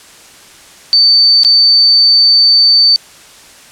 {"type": "tone with dropouts", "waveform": "sine", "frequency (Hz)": 4560, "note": "C#8", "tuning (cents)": 48, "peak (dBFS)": -4, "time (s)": [0.93, 2.96], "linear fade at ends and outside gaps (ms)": 0, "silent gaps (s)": [1.434, 1.448], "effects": ["white hiss -38 dBFS RMS until 3.71 s", "low-pass 9000 Hz 12 dB/octave"]}